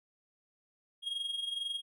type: tone with amplitude modulation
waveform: triangle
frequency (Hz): 3265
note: G#7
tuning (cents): -30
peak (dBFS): -30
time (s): 1.02-1.82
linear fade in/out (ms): 50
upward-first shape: sine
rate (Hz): 22.1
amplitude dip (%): 65
effects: none